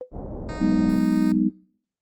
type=tone with exponential decay; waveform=sine; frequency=504 Hz; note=B4; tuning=35 cents sharp; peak=-25 dBFS; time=0.01-0.11 s; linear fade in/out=1 ms; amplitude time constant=20 ms
type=low-pass noise; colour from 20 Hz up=pink; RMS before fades=-33 dBFS; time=0.11-1 s; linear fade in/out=50 ms; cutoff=700 Hz; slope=24 dB/octave
type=tone; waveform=10% pulse; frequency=309.6 Hz; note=D#4; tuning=9 cents flat; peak=-27 dBFS; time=0.49-1.32 s; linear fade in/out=0 ms
type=chord; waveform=sine; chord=G# minor seventh; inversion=third; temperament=just; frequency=186.89 / 207.7 / 249.2 / 311.5 Hz; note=F#3 / G#3 / B3 / D#4; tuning=+18 / 0 / +16 / +2 cents; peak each=-23 dBFS; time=0.6-1.5 s; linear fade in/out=20 ms
effects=noise-tail reverb RT60 0.6 s tail -25 dB re dry + Opus 24 kbps